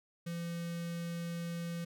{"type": "tone with notch filter", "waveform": "square", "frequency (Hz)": 170, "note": "F3", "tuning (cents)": -46, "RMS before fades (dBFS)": -39, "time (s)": [0.26, 1.85], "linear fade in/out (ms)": 10, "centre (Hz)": 880, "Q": 1.4, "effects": []}